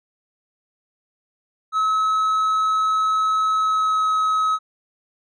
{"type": "tone with pitch glide", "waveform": "triangle", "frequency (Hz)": [1288, 1278.4], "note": ["E6", "D#6"], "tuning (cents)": [-41, 47], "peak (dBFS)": -15, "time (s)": [1.72, 4.59], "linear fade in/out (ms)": 50, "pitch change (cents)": -12, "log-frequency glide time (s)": [3.55, 4.08], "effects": ["resampled to 22050 Hz"]}